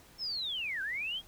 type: linear two-way sweep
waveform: sine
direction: down then up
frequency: 5410 to 1507 to 3324 Hz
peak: -33 dBFS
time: 0.18-1.22 s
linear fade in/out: 50 ms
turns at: 0.82 s
effects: pink hiss -58 dBFS RMS until 1.27 s